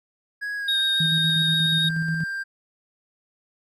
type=tone with pitch glide; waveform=triangle; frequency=1662 to 1586 Hz; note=G#6 to G6; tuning=+1 to +20 cents; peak=-25 dBFS; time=0.41-2.44 s; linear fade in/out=20 ms; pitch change=-81 cents; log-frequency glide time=0.57-0.78 s
type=tone with vibrato; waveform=triangle; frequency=3729 Hz; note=A#7; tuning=in tune; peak=-19 dBFS; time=0.68-1.89 s; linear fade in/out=5 ms; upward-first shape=sine; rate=7.1 Hz; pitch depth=13 cents each way
type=tone with tremolo; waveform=sine; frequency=161.7 Hz; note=E3; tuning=33 cents flat; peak=-22 dBFS; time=1-2.24 s; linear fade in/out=5 ms; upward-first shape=square; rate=8.3 Hz; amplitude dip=35%
effects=none